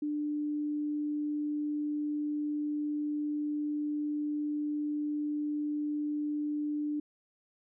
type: tone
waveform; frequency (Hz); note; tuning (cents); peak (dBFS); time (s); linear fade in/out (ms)
sine; 297.1; D4; +20; -30; 0.02-7; 5
effects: none